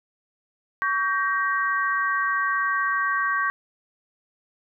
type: chord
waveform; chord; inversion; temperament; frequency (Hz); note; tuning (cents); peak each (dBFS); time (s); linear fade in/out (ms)
sine; G diminished; second; just; 1128.9 / 1568 / 1881.6; Db6 / G6 / Bb6; +31 / 0 / +16; -24 / -25 / -28; 0.82-3.5; 0
effects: none